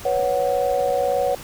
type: chord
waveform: sine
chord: B suspended second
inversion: none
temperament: just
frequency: 493.9 / 555.6 / 740.8 Hz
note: B4 / C#5 / F#5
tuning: 0 / +4 / +2 cents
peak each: -23 / -21 / -23 dBFS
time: 0.05-1.35 s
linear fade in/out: 5 ms
effects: pink hiss -38 dBFS RMS until 1.43 s